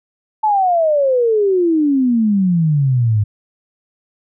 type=exponential sweep; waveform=sine; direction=down; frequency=880 to 101.4 Hz; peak=-11 dBFS; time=0.43-3.24 s; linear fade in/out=10 ms; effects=none